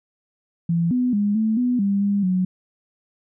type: tone with pitch steps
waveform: sine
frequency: 168.6 / 249.5 / 205 / 219.5 / 247.3 / 199.2 / 201.5 / 184.2 Hz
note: E3 / B3 / G#3 / A3 / B3 / G3 / G3 / F#3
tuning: +39 / +18 / -22 / -4 / +3 / +28 / +48 / -7 cents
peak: -17 dBFS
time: 0.69-2.45 s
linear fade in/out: 5 ms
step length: 220 ms
effects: none